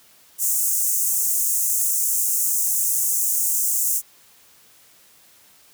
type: high-pass noise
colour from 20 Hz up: pink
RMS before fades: -21 dBFS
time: 0.38-4.02 s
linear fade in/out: 50 ms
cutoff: 6600 Hz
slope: 48 dB/octave
effects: white hiss -53 dBFS RMS until 5.73 s + high-pass 60 Hz 12 dB/octave